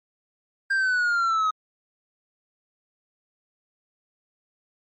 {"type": "exponential sweep", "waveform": "triangle", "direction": "down", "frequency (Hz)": [1600, 1259], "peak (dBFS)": -18, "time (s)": [0.7, 1.51], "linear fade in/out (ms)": 10, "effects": ["MP3 32 kbps"]}